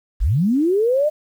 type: linear sweep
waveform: sine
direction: up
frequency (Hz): 32.7 to 622.3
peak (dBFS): -14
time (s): 0.2-1.1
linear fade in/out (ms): 20
effects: 8-bit